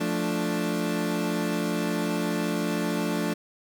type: chord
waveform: 30% pulse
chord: D minor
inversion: first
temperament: equal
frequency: 174.61 / 220 / 293.7 Hz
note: F3 / A3 / D4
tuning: 0 / 0 / 0 cents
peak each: -27 dBFS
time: 0-3.34 s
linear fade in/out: 10 ms
effects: none